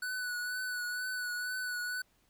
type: tone with vibrato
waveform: square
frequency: 1484 Hz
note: F#6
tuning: 5 cents sharp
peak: -35 dBFS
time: 0.02-2.02 s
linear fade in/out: 5 ms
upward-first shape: triangle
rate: 2.1 Hz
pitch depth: 32 cents each way
effects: pink hiss -71 dBFS RMS until 2.29 s